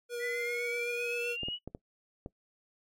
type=tone with vibrato; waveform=square; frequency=478.6 Hz; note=A#4; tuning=46 cents sharp; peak=-35 dBFS; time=0.09-1.37 s; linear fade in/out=50 ms; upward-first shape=sine; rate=7.8 Hz; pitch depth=12 cents each way
type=exponential sweep; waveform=sine; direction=up; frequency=1950 to 2960 Hz; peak=-34 dBFS; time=0.19-1.59 s; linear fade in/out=50 ms
type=clicks; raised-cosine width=2 ms; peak=-26 dBFS; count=5; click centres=1.433 / 1.485 / 1.676 / 1.749 / 2.261 s
effects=noise-tail reverb RT60 0.1 s tail -21 dB re dry + MP3 64 kbps